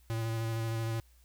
square tone with vibrato, 113.3 Hz, A#2, 49 cents flat, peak -32 dBFS, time 0.1-1 s, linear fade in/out 0 ms, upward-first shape square, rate 13 Hz, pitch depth 14 cents each way, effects added 60 Hz sine -59 dBFS peak until 1.24 s + white hiss -68 dBFS RMS until 1.24 s

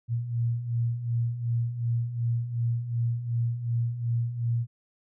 sine beating tone pair, 115.8 / 118.5 Hz, A#2 / A#2, -11 / +29 cents, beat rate 2.7 Hz, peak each -32 / -26 dBFS, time 0.08-4.67 s, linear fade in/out 50 ms, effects none

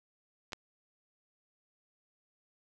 clicks, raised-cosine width 0.2 ms, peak -30 / -19 dBFS, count 2, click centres 0.522 / 0.532 s, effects none

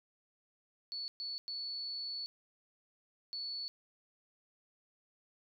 sine tone bursts at uneven times, 4435 Hz, C#8, in tune, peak -38 dBFS, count 4, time 0.92-1.08 / 1.2-1.38 / 1.48-2.26 / 3.33-3.68 s, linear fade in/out 0 ms, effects none

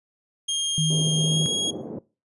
sawtooth tone with pitch glide, 3227 to 3293 Hz, G7 to G#7, +50 to -15 cents, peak -20 dBFS, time 0.48-1.71 s, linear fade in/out 10 ms, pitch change +35 cents, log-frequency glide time 1.15-1.49 s
sine tone, 157.1 Hz, D#3, 17 cents sharp, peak -21 dBFS, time 0.78-1.46 s, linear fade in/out 0 ms
white band-pass noise, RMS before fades -34 dBFS, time 0.9-1.99 s, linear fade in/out 5 ms, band 130 to 490 Hz, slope 24 dB/octave
effects noise-tail reverb RT60 0.3 s tail -20 dB re dry + resampled to 24000 Hz

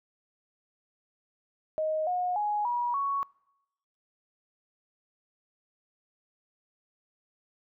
sine tone with pitch steps, 625 / 722.1 / 834.3 / 963.9 / 1113.6 Hz, D#5 / F#5 / G#5 / B5 / C#6, +8 / -42 / +8 / -42 / +8 cents, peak -26 dBFS, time 1.78-3.23 s, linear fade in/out 0 ms, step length 290 ms, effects noise-tail reverb RT60 0.9 s tail -25 dB re dry

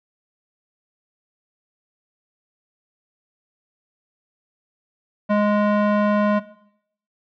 square tone with band-pass filter, 208 Hz, G#3, 3 cents sharp, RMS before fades -18 dBFS, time 5.29-6.4 s, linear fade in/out 20 ms, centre 660 Hz, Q 0.72, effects noise-tail reverb RT60 0.7 s tail -17 dB re dry + low-pass 3000 Hz 12 dB/octave

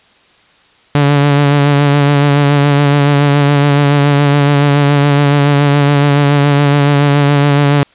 sawtooth tone with vibrato, 143.4 Hz, D3, 41 cents flat, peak -3 dBFS, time 0.95-7.83 s, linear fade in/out 0 ms, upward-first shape sine, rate 7.1 Hz, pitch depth 30 cents each way, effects white hiss -48 dBFS RMS until 7.94 s + resampled to 8000 Hz

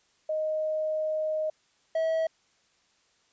sine / triangle tone pair in turn, 622.3 / 645.8 Hz, D#5 / E5, 0 / -36 cents, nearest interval minor second, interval 64 cents, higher second, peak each -26 / -22 dBFS, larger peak second, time 0.29-1.5 / 1.95-2.27 s, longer first, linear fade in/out 5 ms, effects white hiss -67 dBFS RMS until 3.32 s + resampled to 16000 Hz

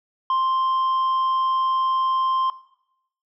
triangle tone with tanh clipping, 1050 Hz, C6, 6 cents sharp, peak -19 dBFS, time 0.3-2.5 s, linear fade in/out 2 ms, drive 8 dB, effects noise-tail reverb RT60 0.8 s tail -18 dB re dry

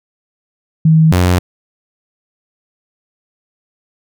sine / sawtooth tone pair in turn, 159.3 / 89.92 Hz, D#3 / F#2, +41 / -49 cents, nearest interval minor seventh, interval 990 cents, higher first, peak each -5 dBFS, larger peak neither, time 0.85-1.12 / 1.12-1.39 s, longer neither, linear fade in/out 5 ms, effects none

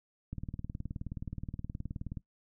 click train, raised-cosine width 5 ms, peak -26 dBFS, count 36, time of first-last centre 0.33-2.172 s, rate 19 Hz, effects noise-tail reverb RT60 0.1 s tail -18 dB re dry

